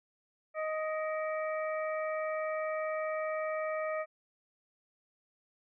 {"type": "harmonic tone with a mistuned harmonic", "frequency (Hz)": 625, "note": "D#5", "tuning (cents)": 8, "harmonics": [1, 2, 3, 4], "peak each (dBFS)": [-33, -39, -43, -45], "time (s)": [0.54, 4.06], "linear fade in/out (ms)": 50, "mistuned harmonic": 4, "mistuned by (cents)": -140, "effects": []}